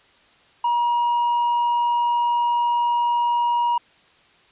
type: tone with tanh clipping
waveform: sine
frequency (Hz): 954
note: A#5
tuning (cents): +40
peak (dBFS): -18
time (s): 0.64-3.78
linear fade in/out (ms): 5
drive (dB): 2
effects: white hiss -55 dBFS RMS until 4.51 s + resampled to 8000 Hz